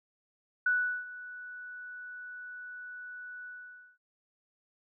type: tone with ADSR envelope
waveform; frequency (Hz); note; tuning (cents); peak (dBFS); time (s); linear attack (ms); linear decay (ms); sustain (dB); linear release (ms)
sine; 1480; F#6; 0; -23; 0.66-3.98; 5; 380; -18; 520
effects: noise-tail reverb RT60 0.1 s tail -26 dB re dry